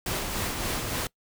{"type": "noise with tremolo", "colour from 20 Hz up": "pink", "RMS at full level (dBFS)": -29, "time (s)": [0.06, 1.07], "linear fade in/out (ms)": 2, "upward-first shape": "sine", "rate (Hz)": 3.5, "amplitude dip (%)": 35, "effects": ["noise-tail reverb RT60 0.1 s tail -23 dB re dry"]}